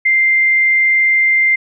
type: tone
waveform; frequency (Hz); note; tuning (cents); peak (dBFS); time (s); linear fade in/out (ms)
sine; 2093; C7; 0; -9; 0.05-1.56; 10
effects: none